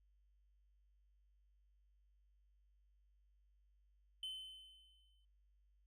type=tone with exponential decay; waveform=triangle; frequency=3057 Hz; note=G7; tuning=44 cents flat; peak=-40 dBFS; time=4.23-5.25 s; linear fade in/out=2 ms; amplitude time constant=220 ms; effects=added 50 Hz sine -70 dBFS peak until 5.86 s